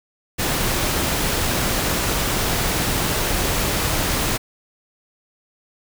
pink noise, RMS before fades -21 dBFS, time 0.38-4.38 s, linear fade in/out 20 ms, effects none

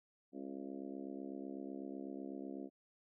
harmonic tone with a mistuned harmonic, 68 Hz, C#2, 33 cents flat, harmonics 3 / 4 / 5 / 6 / 7 / 8 / 9 / 10, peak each -51 / -46 / -49 / -54 / -58 / -59 / -60 / -59 dBFS, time 0.32-2.7 s, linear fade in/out 50 ms, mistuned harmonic 9, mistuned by -22 cents, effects none

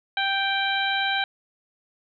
harmonic tone, 784 Hz, G5, in tune, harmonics 1 / 2 / 3 / 4 / 5, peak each -27 / -26 / -30 / -30 / -30 dBFS, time 0.17-1.24 s, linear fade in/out 2 ms, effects none

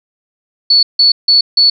sine tone bursts, 4435 Hz, C#8, in tune, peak -5 dBFS, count 4, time 0.7-1.7 s, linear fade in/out 5 ms, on 130 ms, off 160 ms, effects none

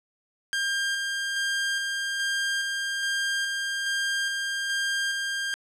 sawtooth tone with tremolo, 1600 Hz, G6, 35 cents sharp, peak -21 dBFS, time 0.53-5.54 s, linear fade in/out 0 ms, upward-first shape square, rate 1.2 Hz, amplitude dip 25%, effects low-pass 9000 Hz 12 dB/octave

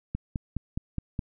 click train, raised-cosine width 5 ms, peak -17 dBFS, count 6, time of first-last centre 0.15-1.192 s, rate 4.8 Hz, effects none

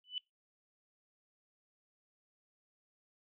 sine tone with exponential growth, 2988 Hz, F#7, 16 cents sharp, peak -32 dBFS, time 0.04-0.18 s, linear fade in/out 1 ms, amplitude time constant 30 ms, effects noise-tail reverb RT60 0.2 s tail -24 dB re dry

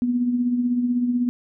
sine tone with tremolo, 244.4 Hz, B3, 18 cents flat, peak -16 dBFS, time 0.02-1.29 s, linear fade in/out 0 ms, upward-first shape triangle, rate 16 Hz, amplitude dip 55%, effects none

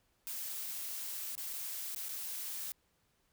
blue noise with dropouts, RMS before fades -41 dBFS, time 0.27-2.72 s, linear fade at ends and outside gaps 0 ms, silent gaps 1.353-1.378 / 1.53-1.533 / 1.948-1.961 / 2.085-2.091 s, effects pink hiss -75 dBFS RMS until 3.32 s

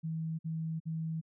sine tone bursts, 161.1 Hz, E3, 39 cents flat, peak -33 dBFS, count 3, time 0.03-1.214 s, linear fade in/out 20 ms, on 360 ms, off 52 ms, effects none

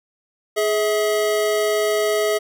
square tone pair together, 420.6 / 647 Hz, G#4 / E5, +22 / -32 cents, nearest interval perfect fifth, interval 746 cents, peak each -20 / -22 dBFS, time 0.56-2.39 s, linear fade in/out 20 ms, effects none

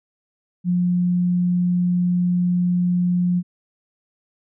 sine tone, 177.8 Hz, F3, 31 cents sharp, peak -16 dBFS, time 0.64-3.43 s, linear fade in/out 50 ms, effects none

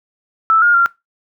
sine tone with pitch steps, 1319 / 1421 / 1382 Hz, E6 / F6 / F6, +1 / +30 / -19 cents, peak -8 dBFS, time 0.5-0.86 s, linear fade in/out 0 ms, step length 120 ms, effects noise-tail reverb RT60 0.2 s tail -21 dB re dry

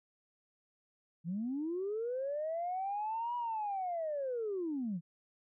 sine linear two-way sweep, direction up then down, 156.8 to 976 to 156.8 Hz, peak -33 dBFS, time 1.24-5.01 s, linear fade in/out 50 ms, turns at 3.36 s, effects tanh soft clip ceiling -29 dBFS

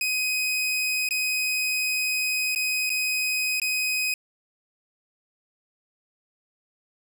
sawtooth tone with dropouts, 2512 Hz, D#7, 16 cents sharp, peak -20 dBFS, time 0.01-4.14 s, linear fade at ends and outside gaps 2 ms, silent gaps 1.089-1.108 / 2.549-2.559 / 2.895-2.901 / 3.599-3.617 s, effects none

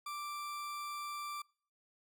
40% pulse tone, 1174.7 Hz, D6, in tune, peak -39 dBFS, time 0.06-1.42 s, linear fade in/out 5 ms, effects noise-tail reverb RT60 0.5 s tail -26 dB re dry

